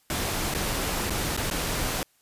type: noise with dropouts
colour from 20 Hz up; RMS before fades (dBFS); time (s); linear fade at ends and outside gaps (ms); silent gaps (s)
pink; -28; 0.1-2.03; 1; 0.54-0.548 / 1.098-1.105 / 1.366-1.375 / 1.501-1.511
effects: white hiss -65 dBFS RMS until 2.21 s + resampled to 32000 Hz